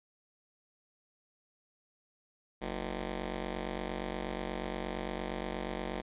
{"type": "ring-modulated tone", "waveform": "10% pulse", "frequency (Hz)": 136.3, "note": "C#3", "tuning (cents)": -29, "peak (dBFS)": -24, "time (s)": [2.61, 6.02], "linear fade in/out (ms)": 20, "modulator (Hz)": 92.4, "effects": ["resampled to 8000 Hz"]}